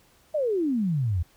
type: exponential sweep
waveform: sine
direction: down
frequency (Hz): 640 to 79.3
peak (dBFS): -22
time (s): 0.34-1.23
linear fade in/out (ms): 10
effects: pink hiss -60 dBFS RMS until 1.36 s